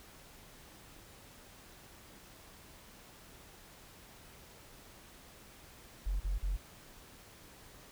sine tone bursts, 45.6 Hz, F#1, 24 cents flat, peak -29 dBFS, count 3, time 6.06-6.566 s, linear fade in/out 10 ms, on 140 ms, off 43 ms, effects tanh soft clip ceiling -28 dBFS + pink hiss -56 dBFS RMS until 7.91 s

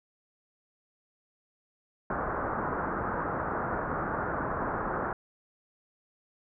white low-pass noise, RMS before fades -32 dBFS, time 2.1-5.13 s, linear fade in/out 2 ms, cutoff 1500 Hz, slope 48 dB/octave, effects none

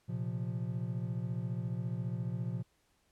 triangle chord, Bb suspended second, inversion none, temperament just, 116.54 / 131.11 / 174.81 Hz, Bb2 / C3 / F3, 0 / +4 / +2 cents, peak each -35 / -37 / -37 dBFS, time 0.08-2.63 s, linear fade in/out 20 ms, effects pink hiss -73 dBFS RMS until 3.11 s + low-pass 12000 Hz 12 dB/octave

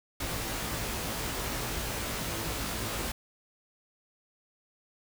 pink noise with comb filter, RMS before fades -34 dBFS, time 0.2-3.12 s, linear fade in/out 5 ms, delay 18 ms, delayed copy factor +0.85, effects none

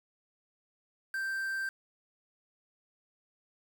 triangle tone with quantisation, 1568 Hz, G6, in tune, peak -30 dBFS, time 1.14-1.69 s, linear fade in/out 2 ms, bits 8, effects none

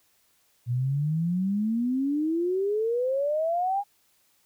sine exponential sweep, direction up, 117.8 to 823 Hz, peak -23 dBFS, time 0.66-3.84 s, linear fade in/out 50 ms, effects white hiss -66 dBFS RMS until 4.45 s

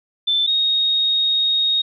sine tone pair in turn, 3536 / 3737 Hz, A7 / A#7, +8 / +4 cents, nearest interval minor second, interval 96 cents, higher second, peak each -15 dBFS, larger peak neither, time 0.27-0.47 / 0.47-1.82 s, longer second, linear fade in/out 10 ms, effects none

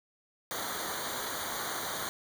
pink noise with comb filter, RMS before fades -36 dBFS, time 0.51-2.09 s, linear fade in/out 0 ms, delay 0.38 ms, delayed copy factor -1, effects none

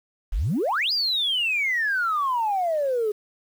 sine exponential two-way sweep, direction up then down, 34.49 to 4978 to 409.6 Hz, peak -20 dBFS, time 0.32-3.12 s, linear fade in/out 10 ms, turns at 0.92 s, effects tanh soft clip ceiling -16 dBFS + 8-bit

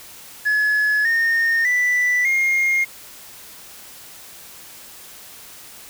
sine tone with pitch steps, 1702 / 1834.7 / 1977.8 / 2132 Hz, G#6 / A#6 / B6 / C7, +42 / -28 / +2 / +32 cents, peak -13 dBFS, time 0.45-2.85 s, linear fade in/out 20 ms, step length 600 ms, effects tanh soft clip ceiling -14 dBFS + white hiss -41 dBFS RMS until 5.89 s

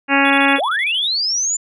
harmonic tone, 277.2 Hz, C#4, in tune, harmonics 1 / 2 / 3 / 4 / 5 / 6 / 7 / 8 / 9 / 10, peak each -17 / -23 / -19 / -23 / -22 / -19 / -22 / -22 / -21 / -22 dBFS, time 0.08-0.6 s, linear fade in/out 50 ms
triangle tone bursts, 3405 Hz, G#7, 42 cents sharp, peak -24 dBFS, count 11, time 0.25-1.071 s, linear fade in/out 2 ms, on 51 ms, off 26 ms
sine linear sweep, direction up, 444.8 to 7170 Hz, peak -16 dBFS, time 0.58-1.57 s, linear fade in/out 10 ms
effects none

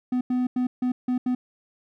triangle tone bursts at uneven times, 250.6 Hz, B3, 25 cents sharp, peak -19 dBFS, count 6, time 0.12-0.21 / 0.3-0.47 / 0.56-0.67 / 0.82-0.92 / 1.08-1.18 / 1.26-1.35 s, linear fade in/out 5 ms, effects none

